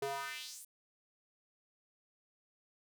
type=tone with high-pass filter sweep; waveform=square; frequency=137.9 Hz; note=C#3; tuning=9 cents flat; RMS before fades=-42 dBFS; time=0.02-0.65 s; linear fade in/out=5 ms; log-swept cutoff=400 to 11000 Hz; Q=2.4; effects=none